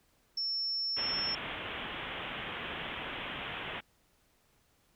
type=tone; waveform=sine; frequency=5400 Hz; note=E8; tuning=41 cents sharp; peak=-31 dBFS; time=0.37-1.35 s; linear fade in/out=5 ms
type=low-pass noise; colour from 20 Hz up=white; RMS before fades=-40 dBFS; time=0.96-3.81 s; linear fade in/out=20 ms; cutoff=3400 Hz; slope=96 dB/octave
effects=pink hiss -70 dBFS RMS until 4.95 s